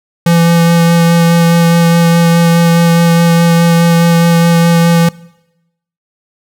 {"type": "tone with vibrato", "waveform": "square", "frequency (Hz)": 168.8, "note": "E3", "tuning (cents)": 41, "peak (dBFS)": -6, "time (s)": [0.26, 5.09], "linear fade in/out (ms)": 5, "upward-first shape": "sine", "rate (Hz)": 4.8, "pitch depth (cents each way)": 11, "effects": ["noise-tail reverb RT60 0.9 s tail -22 dB re dry"]}